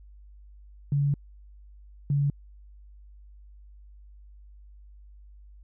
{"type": "tone bursts at uneven times", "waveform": "sine", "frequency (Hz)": 142.2, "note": "C#3", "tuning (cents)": 45, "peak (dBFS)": -21, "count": 2, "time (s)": [[0.92, 1.14], [2.1, 2.3]], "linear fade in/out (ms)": 2, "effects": ["added 50 Hz sine -47 dBFS peak until 5.63 s"]}